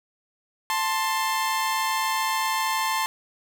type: tone pair together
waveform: sawtooth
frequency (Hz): 884 / 1051.3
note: A5 / C6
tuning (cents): +8 / +8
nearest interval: minor third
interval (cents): 300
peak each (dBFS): -22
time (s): 0.7-3.06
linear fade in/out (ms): 0
effects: none